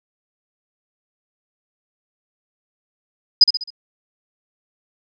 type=tone with echo; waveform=sine; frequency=4985 Hz; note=D#8; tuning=2 cents sharp; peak=-4 dBFS; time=3.41-3.44 s; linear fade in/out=5 ms; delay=66 ms; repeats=4; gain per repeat=-7 dB; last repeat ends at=3.704 s; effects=none